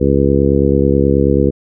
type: harmonic tone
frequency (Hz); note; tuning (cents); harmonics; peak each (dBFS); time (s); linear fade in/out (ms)
69.3; C#2; 0; 1 / 2 / 3 / 4 / 5 / 6 / 7; -17 / -17 / -17 / -17 / -17 / -17 / -17; 0-1.51; 20
effects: none